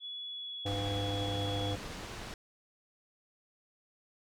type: tone with pitch glide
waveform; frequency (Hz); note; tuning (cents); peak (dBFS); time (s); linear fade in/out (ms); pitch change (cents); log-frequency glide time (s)
sine; 3397 to 3364; G#7 to G#7; +38 to +22; -39; 0-1.76; 50; -16; 0.25-0.83
type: harmonic tone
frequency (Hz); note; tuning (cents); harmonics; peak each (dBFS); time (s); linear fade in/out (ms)
100.6; G2; +45; 1 / 3 / 5 / 7 / 8; -35 / -40 / -39 / -43 / -47; 0.65-1.76; 10
type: low-pass noise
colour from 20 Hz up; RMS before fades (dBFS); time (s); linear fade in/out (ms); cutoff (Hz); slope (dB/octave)
pink; -43; 0.66-2.34; 2; 6000; 12
effects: none